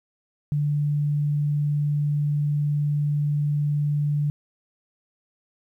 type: tone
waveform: sine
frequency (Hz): 146.83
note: D3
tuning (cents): 0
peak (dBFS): -20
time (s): 0.52-4.3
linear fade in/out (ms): 0
effects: 10-bit